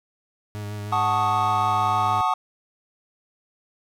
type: tone with vibrato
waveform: 40% pulse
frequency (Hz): 103.83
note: G#2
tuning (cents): 0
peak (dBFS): -29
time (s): 0.55-2.21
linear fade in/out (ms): 0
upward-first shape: sine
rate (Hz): 6.5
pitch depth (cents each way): 21
type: chord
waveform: triangle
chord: D# half-diminished seventh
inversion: first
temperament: equal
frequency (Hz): 740 / 880 / 1108.7 / 1244.5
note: F#5 / A5 / C#6 / D#6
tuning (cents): 0 / 0 / 0 / 0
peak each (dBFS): -23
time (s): 0.92-2.34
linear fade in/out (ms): 5
effects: none